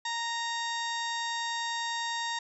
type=harmonic tone; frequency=930 Hz; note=A#5; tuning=4 cents flat; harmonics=1 / 2 / 3 / 4 / 5 / 6 / 7 / 8; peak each=-34 / -36 / -47 / -37 / -44 / -44 / -47 / -45 dBFS; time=0.05-2.39 s; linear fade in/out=5 ms; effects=none